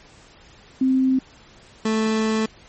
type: tone pair in turn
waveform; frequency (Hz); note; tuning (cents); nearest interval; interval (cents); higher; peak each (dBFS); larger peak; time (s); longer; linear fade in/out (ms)
sine / 30% pulse; 261.6 / 219.5; C4 / A3; 0 / -4; minor third; 304; first; -15 / -16; first; 0.81-1.19 / 1.85-2.46; second; 5
effects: pink hiss -49 dBFS RMS until 2.68 s + MP3 32 kbps